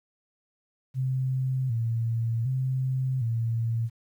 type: tone with vibrato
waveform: sine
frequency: 122.4 Hz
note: B2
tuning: 15 cents flat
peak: -24 dBFS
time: 0.94-3.9 s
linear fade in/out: 50 ms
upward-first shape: square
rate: 0.66 Hz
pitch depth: 110 cents each way
effects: 10-bit